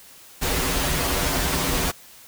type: noise with comb filter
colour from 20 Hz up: pink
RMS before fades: -23 dBFS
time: 0.41-1.92 s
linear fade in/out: 20 ms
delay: 9.3 ms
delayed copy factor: -1
effects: white hiss -47 dBFS RMS until 2.27 s